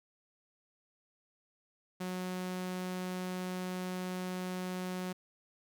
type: tone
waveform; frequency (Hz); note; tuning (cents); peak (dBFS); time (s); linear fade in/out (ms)
sawtooth; 183.1; F#3; -18; -32; 2-5.13; 10
effects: none